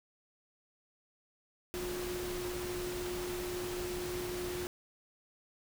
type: tone in noise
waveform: sine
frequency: 358.1 Hz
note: F4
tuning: 43 cents sharp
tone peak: -37 dBFS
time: 1.74-4.67 s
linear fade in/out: 0 ms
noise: pink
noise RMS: -42 dBFS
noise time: 1.74-4.67 s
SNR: +2 dB
effects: none